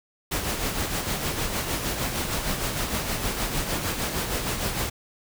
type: noise with tremolo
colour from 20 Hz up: pink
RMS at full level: -26 dBFS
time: 0.31-4.9 s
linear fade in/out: 10 ms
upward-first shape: sine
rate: 6.5 Hz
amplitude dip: 45%
effects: none